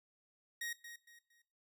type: tone with echo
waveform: sawtooth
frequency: 1881 Hz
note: A#6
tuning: 15 cents sharp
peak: -36 dBFS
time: 0.61-0.73 s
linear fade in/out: 5 ms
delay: 230 ms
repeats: 3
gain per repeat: -10 dB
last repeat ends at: 1.42 s
effects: noise-tail reverb RT60 0.4 s tail -18 dB re dry